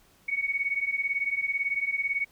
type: beating tone pair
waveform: sine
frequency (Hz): 2217 / 2235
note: C#7 / C#7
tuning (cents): 0 / +14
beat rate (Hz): 18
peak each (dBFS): -30 / -28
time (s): 0.28-2.25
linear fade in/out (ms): 10
effects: pink hiss -61 dBFS RMS until 2.31 s